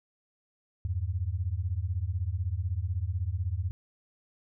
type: beating tone pair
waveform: sine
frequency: 82.41 / 98.41 Hz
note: E2 / G2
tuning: 0 / +7 cents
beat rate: 16 Hz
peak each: -31 dBFS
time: 0.85-3.71 s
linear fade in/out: 0 ms
effects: none